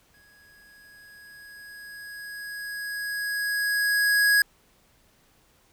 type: tone with exponential growth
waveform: square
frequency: 1661.2 Hz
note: G#6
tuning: in tune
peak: -17 dBFS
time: 0.14-4.42 s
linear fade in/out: 2 ms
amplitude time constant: 930 ms
effects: pink hiss -62 dBFS RMS until 5.72 s